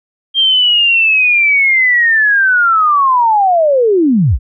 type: linear sweep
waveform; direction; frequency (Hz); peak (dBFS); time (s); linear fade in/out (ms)
sine; down; 3198 to 39; -7; 0.34-4.39; 50
effects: none